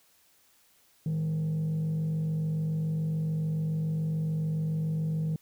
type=tone with frequency modulation; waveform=sine; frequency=158 Hz; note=D#3; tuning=27 cents sharp; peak=-24 dBFS; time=1.06-5.36 s; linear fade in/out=2 ms; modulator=47 Hz; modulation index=0.31; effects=tanh soft clip ceiling -26 dBFS + white hiss -64 dBFS RMS until 5.41 s